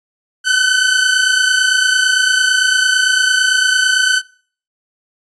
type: tone pair together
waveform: sawtooth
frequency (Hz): 1499.1 / 1528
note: F#6 / G6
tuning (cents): +22 / -45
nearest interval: unison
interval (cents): 33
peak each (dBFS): -10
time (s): 0.44-4.22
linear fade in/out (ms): 50
effects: noise-tail reverb RT60 0.5 s tail -24 dB re dry + resampled to 22050 Hz